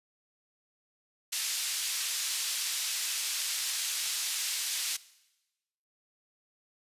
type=band-pass noise; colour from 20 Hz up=pink; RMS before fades=-33 dBFS; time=1.32-4.97 s; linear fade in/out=10 ms; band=3500 to 11000 Hz; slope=12 dB/octave; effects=noise-tail reverb RT60 1.0 s tail -19 dB re dry + resampled to 32000 Hz